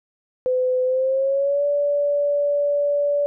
sine tone with pitch glide, 508 to 576.8 Hz, B4 to D5, +49 to -31 cents, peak -17 dBFS, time 0.46-3.26 s, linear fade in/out 0 ms, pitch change +220 cents, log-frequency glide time 0.84-1.65 s, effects none

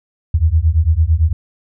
sine beating tone pair, 76.1 / 85 Hz, D#2 / F2, -38 / -46 cents, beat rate 8.9 Hz, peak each -13 dBFS, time 0.34-1.33 s, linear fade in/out 5 ms, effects none

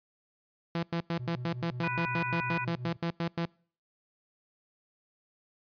sawtooth tone bursts, 168.6 Hz, E3, 39 cents sharp, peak -25 dBFS, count 16, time 0.75-3.455 s, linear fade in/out 2 ms, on 80 ms, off 95 ms
triangle tone with tremolo, 123.47 Hz, B2, in tune, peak -33 dBFS, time 1.19-2.97 s, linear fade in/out 10 ms, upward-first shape sine, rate 5.6 Hz, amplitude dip 85%
harmonic tone, 493.9 Hz, B4, in tune, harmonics 2 / 3 / 4 / 5, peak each -35 / -37 / -43 / -35 dBFS, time 1.83-2.65 s, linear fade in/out 10 ms
effects noise-tail reverb RT60 0.5 s tail -26 dB re dry + resampled to 11025 Hz

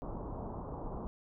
pink low-pass noise, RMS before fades -41 dBFS, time 0.02-1.07 s, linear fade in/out 0 ms, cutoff 1100 Hz, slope 48 dB/octave, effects none

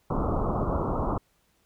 pink low-pass noise, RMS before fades -27 dBFS, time 0.1-1.18 s, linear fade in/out 5 ms, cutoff 1300 Hz, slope 96 dB/octave, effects pink hiss -68 dBFS RMS until 1.65 s

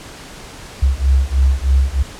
sine beating tone pair, 65.41 / 68.61 Hz, C2 / C#2, 0 / -17 cents, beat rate 3.2 Hz, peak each -14 dBFS, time 0.82-2.03 s, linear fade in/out 10 ms, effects pink hiss -35 dBFS RMS until 2.19 s + low-pass 9000 Hz 12 dB/octave

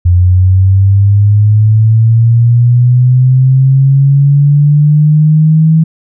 sine linear sweep, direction up, 87.5 to 161.1 Hz, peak -3 dBFS, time 0.05-5.84 s, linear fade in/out 10 ms, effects none

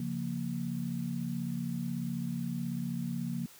sine chord, Bb minor, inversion first, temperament equal, 138.59 / 174.61 / 233.1 Hz, Db3 / F3 / Bb3, 0 / 0 / 0 cents, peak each -38 / -36 / -36 dBFS, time 0-3.46 s, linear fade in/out 2 ms, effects white hiss -55 dBFS RMS until 3.59 s + high-pass 60 Hz 12 dB/octave

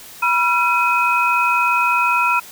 sine tone cluster, 973 / 1364 / 2519 Hz, B5 / F6 / D#7, -26 / -41 / +21 cents, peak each -18 dBFS, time 0.22-2.4 s, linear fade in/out 10 ms, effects white hiss -39 dBFS RMS until 2.51 s

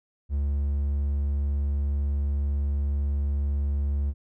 triangle tone, 71 Hz, C#2, 42 cents sharp, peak -21 dBFS, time 0.29-4.14 s, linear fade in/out 50 ms, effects none

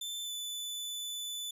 sawtooth tone with pitch glide, 3539 to 3492 Hz, A7 to A7, +9 to -14 cents, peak -34 dBFS, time 0.01-1.51 s, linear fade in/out 5 ms, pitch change -23 cents, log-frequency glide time 0.23-0.31 s, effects none

